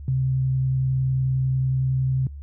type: tone with vibrato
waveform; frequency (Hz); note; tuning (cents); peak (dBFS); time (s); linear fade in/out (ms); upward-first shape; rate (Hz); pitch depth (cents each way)
sine; 131.5; C3; +9; -19; 0.08-2.27; 2; sine; 11; 9
effects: noise-tail reverb RT60 0.1 s tail -24 dB re dry + added 71 Hz sine -34 dBFS peak until 2.42 s